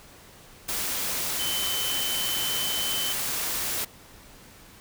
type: tone in noise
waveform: sine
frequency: 3058 Hz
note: G7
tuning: 44 cents flat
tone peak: -29 dBFS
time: 1.39-3.13 s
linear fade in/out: 10 ms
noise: white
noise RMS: -29 dBFS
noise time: 0.68-3.85 s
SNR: -3 dB
effects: pink hiss -50 dBFS RMS until 4.8 s